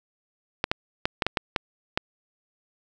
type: clicks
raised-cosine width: 0.3 ms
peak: -6 dBFS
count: 8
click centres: 0.641 / 0.715 / 1.055 / 1.222 / 1.266 / 1.372 / 1.562 / 1.975 s
effects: none